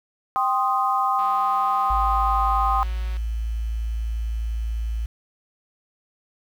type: chord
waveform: sine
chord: C minor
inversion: second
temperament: equal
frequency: 784 / 1046.5 / 1244.5 Hz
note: G5 / C6 / Eb6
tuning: 0 / 0 / 0 cents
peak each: -23 dBFS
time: 0.36-2.83 s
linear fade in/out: 0 ms
type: click train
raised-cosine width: 0.3 ms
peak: -28 dBFS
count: 367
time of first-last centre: 1.19-3.168 s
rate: 185 Hz
type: tone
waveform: sine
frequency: 55.8 Hz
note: A1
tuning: 25 cents sharp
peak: -23 dBFS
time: 1.9-5.06 s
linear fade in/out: 5 ms
effects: 8-bit